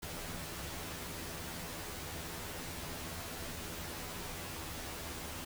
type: noise with comb filter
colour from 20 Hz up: pink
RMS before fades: -43 dBFS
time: 0.02-5.45 s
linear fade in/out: 10 ms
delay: 12 ms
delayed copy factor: +0.85
effects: none